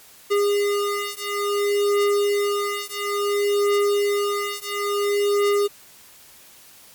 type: beating tone pair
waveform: square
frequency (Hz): 407 / 407.58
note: G#4 / G#4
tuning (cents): -35 / -33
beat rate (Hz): 0.58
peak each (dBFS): -23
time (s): 0.3-5.68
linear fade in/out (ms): 20
effects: white hiss -48 dBFS RMS until 6.94 s + MP3 96 kbps